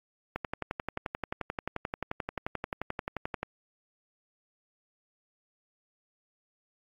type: click train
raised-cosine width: 0.5 ms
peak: -17 dBFS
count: 36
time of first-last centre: 0.36-3.43 s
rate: 11.4 Hz
effects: AAC 32 kbps